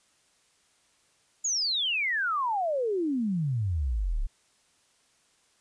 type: exponential sweep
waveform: sine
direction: down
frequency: 6980 to 30.87 Hz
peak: -25 dBFS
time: 1.44-4.27 s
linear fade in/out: 10 ms
effects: white hiss -66 dBFS RMS until 5.6 s + resampled to 22050 Hz